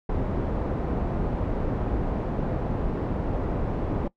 pink low-pass noise, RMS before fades -27 dBFS, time 0.09-4.08 s, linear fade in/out 5 ms, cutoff 670 Hz, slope 12 dB/octave, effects noise-tail reverb RT60 0.1 s tail -21 dB re dry

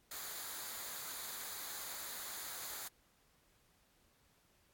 white noise with comb filter, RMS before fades -45 dBFS, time 0.11-2.88 s, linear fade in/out 5 ms, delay 0.36 ms, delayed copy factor -0.55, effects pink hiss -72 dBFS RMS until 4.73 s + AAC 64 kbps

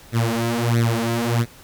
sawtooth tone with flanger, 116.6 Hz, A#2, 1 cent sharp, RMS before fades -20 dBFS, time 0.12-1.46 s, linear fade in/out 50 ms, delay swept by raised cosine 0.49 to 5.59 ms, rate 1.5 Hz, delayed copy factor +1, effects pink hiss -46 dBFS RMS until 1.63 s

